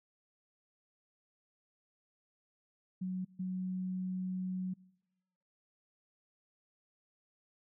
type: tone bursts at uneven times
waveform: sine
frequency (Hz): 185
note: F#3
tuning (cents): 0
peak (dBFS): -34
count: 2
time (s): 3.01-3.25 / 3.39-4.74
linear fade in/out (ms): 10
effects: noise-tail reverb RT60 1.0 s tail -24 dB re dry